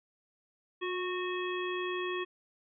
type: harmonic tone with a mistuned harmonic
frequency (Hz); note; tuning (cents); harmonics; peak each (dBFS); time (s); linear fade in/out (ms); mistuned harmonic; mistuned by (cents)
366.9; F#4; -15; 1 / 3 / 5 / 7 / 9; -34 / -39 / -41 / -42 / -44; 0.81-2.25; 20; 1; -27
effects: none